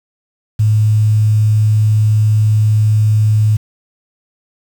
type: tone with quantisation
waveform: sine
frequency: 107.3 Hz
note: A2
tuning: 43 cents flat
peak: -8 dBFS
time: 0.59-3.57 s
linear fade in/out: 10 ms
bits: 6
effects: none